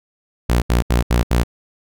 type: tone bursts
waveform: sawtooth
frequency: 59.6 Hz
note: A#1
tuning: 39 cents sharp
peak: -9 dBFS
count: 5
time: 0.49-1.436 s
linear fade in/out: 10 ms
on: 130 ms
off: 74 ms
effects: none